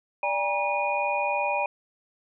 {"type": "tone cluster", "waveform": "sine", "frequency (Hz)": [586, 809, 952, 2456], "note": ["D5", "G#5", "A#5", "D#7"], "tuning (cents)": [-4, -46, 36, -23], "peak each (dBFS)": -29, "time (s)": [0.23, 1.66], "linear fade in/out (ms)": 2, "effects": []}